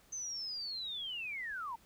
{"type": "linear sweep", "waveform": "sine", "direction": "down", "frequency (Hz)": [6272, 875], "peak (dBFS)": -38, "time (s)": [0.12, 1.76], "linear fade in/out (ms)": 10, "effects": ["pink hiss -65 dBFS RMS until 1.85 s"]}